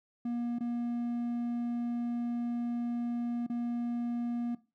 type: tone with dropouts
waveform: triangle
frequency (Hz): 238.3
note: A#3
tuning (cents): +38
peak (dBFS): -29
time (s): 0.25-4.55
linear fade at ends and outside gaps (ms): 5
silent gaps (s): 0.587-0.606 / 3.466-3.498
effects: noise-tail reverb RT60 0.3 s tail -18 dB re dry